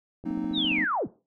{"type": "click train", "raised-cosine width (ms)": 2, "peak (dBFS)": -28, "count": 9, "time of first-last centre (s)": [0.24, 0.784], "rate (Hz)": 14.7}
{"type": "chord", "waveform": "triangle", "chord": "C half-diminished seventh", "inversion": "second", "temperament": "equal with one note detuned", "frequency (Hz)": [185, 233.1, 261.6, 309.3], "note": ["Gb3", "Bb3", "C4", "Eb4"], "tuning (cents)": [0, 0, 0, -10], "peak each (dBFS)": [-33, -32, -31, -29], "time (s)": [0.25, 0.85], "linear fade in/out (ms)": 10}
{"type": "linear sweep", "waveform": "sine", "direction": "down", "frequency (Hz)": [3951, 55], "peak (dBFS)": -24, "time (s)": [0.53, 1.08], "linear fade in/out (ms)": 50}
{"effects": ["noise-tail reverb RT60 0.3 s tail -17 dB re dry"]}